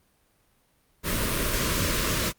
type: band-stop noise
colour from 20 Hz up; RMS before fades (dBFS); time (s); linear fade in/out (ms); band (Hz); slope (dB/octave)
pink; -26; 1.03-2.33; 50; 650 to 950; 96
effects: pink hiss -66 dBFS RMS until 2.38 s + Opus 32 kbps